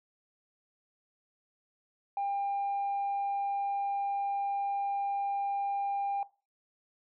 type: tone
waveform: sine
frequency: 799 Hz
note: G5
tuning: 33 cents sharp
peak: -28 dBFS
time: 2.17-6.23 s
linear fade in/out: 2 ms
effects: noise-tail reverb RT60 0.3 s tail -19 dB re dry + tanh soft clip ceiling -27 dBFS